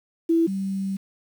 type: tone pair in turn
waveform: sine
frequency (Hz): 331 / 193.88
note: E4 / G3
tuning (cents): +7 / -19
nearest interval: major sixth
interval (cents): 926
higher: first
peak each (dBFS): -16 / -24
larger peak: first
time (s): 0.29-0.47 / 0.47-0.97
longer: second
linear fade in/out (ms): 10
effects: 8-bit